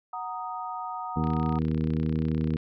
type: chord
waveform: sine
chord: D# minor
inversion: first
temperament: equal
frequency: 740 / 932.3 / 1244.5 Hz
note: F#5 / A#5 / D#6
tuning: 0 / 0 / 0 cents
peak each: -36 dBFS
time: 0.13-1.59 s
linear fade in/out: 5 ms
type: harmonic tone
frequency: 78.6 Hz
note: D#2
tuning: 18 cents sharp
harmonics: 1 / 2 / 3 / 4 / 5 / 6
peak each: -32 / -27 / -29 / -35 / -41 / -40 dBFS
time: 1.16-2.57 s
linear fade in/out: 5 ms
type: click train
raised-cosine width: 0.3 ms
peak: -28 dBFS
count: 43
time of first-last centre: 1.24-2.569 s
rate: 31.6 Hz
effects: none